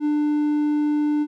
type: tone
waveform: triangle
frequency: 297.6 Hz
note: D4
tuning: 23 cents sharp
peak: -16 dBFS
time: 0-1.27 s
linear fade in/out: 50 ms
effects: none